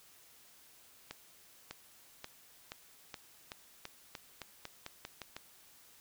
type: accelerating click train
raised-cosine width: 0.2 ms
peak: -25 dBFS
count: 14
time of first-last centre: 1.11-5.366 s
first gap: 600 ms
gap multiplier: 0.89
effects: white hiss -61 dBFS RMS until 6 s